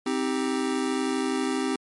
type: chord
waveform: square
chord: C minor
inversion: none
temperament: just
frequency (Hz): 261.6 / 314 / 392.4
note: C4 / Eb4 / G4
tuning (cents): 0 / +16 / +2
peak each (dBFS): -28 / -31 / -30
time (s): 0.06-1.76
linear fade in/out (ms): 5
effects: MP3 48 kbps